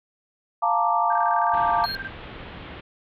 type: chord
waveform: sine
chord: Bb major seventh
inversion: second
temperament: equal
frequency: 698.5 / 880 / 932.3 / 1174.7 Hz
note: F5 / A5 / Bb5 / D6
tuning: 0 / 0 / 0 / 0 cents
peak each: -24 dBFS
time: 0.62-1.86 s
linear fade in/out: 10 ms
type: tone with tremolo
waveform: sine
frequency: 1577 Hz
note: G6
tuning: 10 cents sharp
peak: -29 dBFS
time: 1.1-2.1 s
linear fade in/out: 5 ms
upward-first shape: square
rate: 19 Hz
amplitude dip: 80%
type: low-pass noise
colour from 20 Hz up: pink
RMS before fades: -39 dBFS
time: 1.53-2.81 s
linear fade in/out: 10 ms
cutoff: 3600 Hz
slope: 48 dB/octave
type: tone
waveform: triangle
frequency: 4246 Hz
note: C8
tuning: 25 cents sharp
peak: -27 dBFS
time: 1.84-1.95 s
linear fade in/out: 0 ms
effects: none